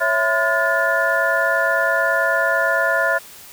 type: tone cluster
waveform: sine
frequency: 552 / 661 / 1022 / 1428 / 1745 Hz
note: C#5 / E5 / C6 / F6 / A6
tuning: -7 / +5 / -41 / +38 / -15 cents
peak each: -24 / -21 / -25 / -20 / -21 dBFS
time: 0-3.19 s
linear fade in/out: 20 ms
effects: white hiss -41 dBFS RMS until 3.52 s